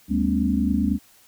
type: tone cluster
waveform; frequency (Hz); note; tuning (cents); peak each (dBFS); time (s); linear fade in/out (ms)
sine; 75.2 / 200 / 223.8 / 252.4 / 282.3; D2 / G3 / A3 / B3 / C#4; +42 / +35 / +30 / +38 / +32; -27 / -23 / -26 / -25 / -26; 0.08-0.99; 50
effects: white hiss -55 dBFS RMS until 1.27 s